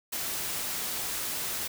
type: noise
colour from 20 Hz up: white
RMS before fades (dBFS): -33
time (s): 0.12-1.68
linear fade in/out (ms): 10
effects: none